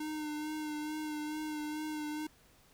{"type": "tone with vibrato", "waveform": "square", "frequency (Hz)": 304.5, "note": "D#4", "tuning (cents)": -37, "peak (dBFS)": -37, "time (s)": [0, 2.27], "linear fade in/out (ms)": 5, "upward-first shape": "sine", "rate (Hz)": 2.3, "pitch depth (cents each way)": 24, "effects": ["pink hiss -64 dBFS RMS until 2.73 s"]}